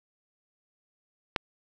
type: click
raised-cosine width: 0.3 ms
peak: -9 dBFS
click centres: 1.362 s
effects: none